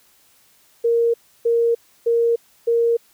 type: tone bursts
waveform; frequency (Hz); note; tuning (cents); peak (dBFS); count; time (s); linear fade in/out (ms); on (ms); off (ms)
sine; 466.2; A#4; 0; -14; 4; 0.84-2.97; 10; 300; 310
effects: white hiss -56 dBFS RMS until 3.13 s